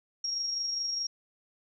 sine tone with amplitude modulation, 5588 Hz, F8, in tune, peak -28 dBFS, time 0.24-1.07 s, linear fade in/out 5 ms, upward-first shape sine, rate 24.8 Hz, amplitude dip 35%, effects none

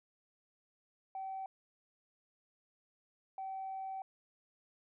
sine tone bursts at uneven times, 768 Hz, G5, 36 cents flat, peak -38 dBFS, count 2, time 1.15-1.46 / 3.38-4.02 s, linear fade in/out 2 ms, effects tanh soft clip ceiling -35 dBFS

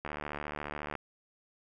click train, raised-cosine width 0.5 ms, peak -22 dBFS, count 68, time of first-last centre 0.05-0.953 s, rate 74.2 Hz, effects none

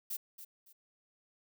violet noise with echo, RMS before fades -38 dBFS, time 0.1-0.17 s, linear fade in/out 10 ms, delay 280 ms, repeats 2, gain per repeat -11 dB, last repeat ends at 0.73 s, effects none

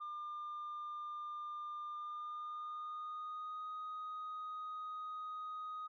sine tone with pitch glide, 1200 to 1248.8 Hz, D6 to D#6, +37 to +6 cents, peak -40 dBFS, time 0-5.88 s, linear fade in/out 20 ms, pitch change +69 cents, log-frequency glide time 1.91-3.69 s, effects tanh soft clip ceiling -40 dBFS

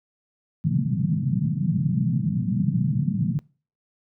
pink band-pass noise, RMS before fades -23 dBFS, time 0.64-3.39 s, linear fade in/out 0 ms, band 120 to 210 Hz, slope 48 dB/octave, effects noise-tail reverb RT60 0.4 s tail -24 dB re dry

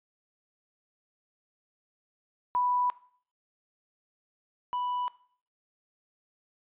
sine / triangle tone pair in turn, 987.8 / 987.8 Hz, B5 / B5, 0 / 0 cents, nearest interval unison, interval 0 cents, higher neither, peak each -24 / -27 dBFS, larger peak first, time 2.55-2.9 / 4.73-5.08 s, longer neither, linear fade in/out 0 ms, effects noise-tail reverb RT60 0.5 s tail -18 dB re dry + resampled to 8000 Hz

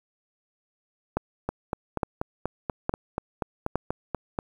two click trains, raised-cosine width 1 ms, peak -13 / -10 dBFS, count 13 / 4, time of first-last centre 1.49-4.389 / 1.17-3.756 s, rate 4.14 / 1.16 Hz, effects 8-bit

